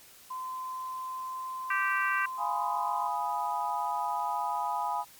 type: tone with pitch glide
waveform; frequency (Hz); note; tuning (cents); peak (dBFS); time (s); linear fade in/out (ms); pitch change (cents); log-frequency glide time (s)
sine; 1028 to 1035.2; C6 to C6; -31 to -19; -34; 0.3-3.08; 10; +12; 0.4-1.52
type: harmonic tone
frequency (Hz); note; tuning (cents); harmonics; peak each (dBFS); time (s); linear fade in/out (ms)
390; G4; -9; 3 / 4 / 5 / 6 / 7; -31 / -29 / -34 / -39 / -38; 1.7-2.26; 5
type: chord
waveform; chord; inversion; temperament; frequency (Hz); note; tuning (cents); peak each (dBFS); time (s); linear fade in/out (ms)
sine; F half-diminished seventh; none; equal; 698.5 / 830.6 / 987.8 / 1244.5; F5 / Ab5 / Cb6 / Eb6; 0 / 0 / 0 / 0; -38 / -32 / -32 / -37; 2.37-5.05; 50
effects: white hiss -54 dBFS RMS until 5.19 s + MP3 96 kbps